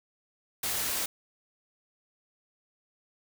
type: noise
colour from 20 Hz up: white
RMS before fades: -31 dBFS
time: 0.63-1.06 s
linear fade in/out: 5 ms
effects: none